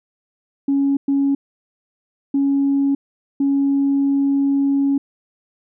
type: tone bursts at uneven times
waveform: sine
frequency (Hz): 277.7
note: C#4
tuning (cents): +3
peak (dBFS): -13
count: 4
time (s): 0.68-0.97 / 1.08-1.35 / 2.34-2.95 / 3.4-4.98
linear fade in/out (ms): 5
effects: tanh soft clip ceiling -10 dBFS